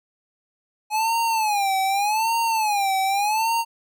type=tone with vibrato; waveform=square; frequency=841 Hz; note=G#5; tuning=22 cents sharp; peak=-20 dBFS; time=0.9-3.65 s; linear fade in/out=50 ms; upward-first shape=sine; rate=0.84 Hz; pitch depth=160 cents each way; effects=none